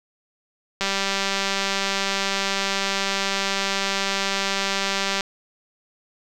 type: click train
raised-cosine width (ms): 0.2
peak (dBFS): -6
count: 863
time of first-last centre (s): 0.81-5.208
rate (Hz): 196
effects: none